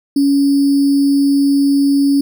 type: tone with sample-and-hold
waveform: sine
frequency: 280.1 Hz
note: C#4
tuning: 18 cents sharp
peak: -9 dBFS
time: 0.16-2.21 s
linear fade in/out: 5 ms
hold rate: 4900 Hz
effects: none